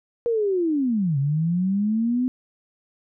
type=linear two-way sweep; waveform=sine; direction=down then up; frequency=480.4 to 134.4 to 256.9 Hz; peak=-19 dBFS; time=0.26-2.28 s; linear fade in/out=0 ms; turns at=1.18 s; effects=none